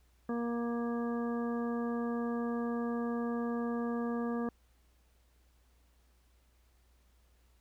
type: harmonic tone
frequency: 235.9 Hz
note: A#3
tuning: 21 cents sharp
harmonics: 1 / 2 / 3 / 4 / 5 / 7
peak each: -33 / -38 / -45 / -49 / -45 / -50 dBFS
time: 0.29-4.49 s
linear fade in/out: 2 ms
effects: added 60 Hz sine -65 dBFS peak until 7.6 s + pink hiss -73 dBFS RMS until 7.6 s